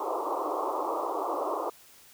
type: band-pass noise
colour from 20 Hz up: white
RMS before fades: -31 dBFS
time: 0-1.7 s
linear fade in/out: 5 ms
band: 300 to 1200 Hz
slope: 96 dB/octave
effects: white hiss -55 dBFS RMS until 2.13 s